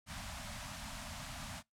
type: band-stop noise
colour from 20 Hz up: pink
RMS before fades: -45 dBFS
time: 0.06-1.63 s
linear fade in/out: 50 ms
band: 270 to 580 Hz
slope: 96 dB/octave
effects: noise-tail reverb RT60 0.2 s tail -26 dB re dry + low-pass 10000 Hz 12 dB/octave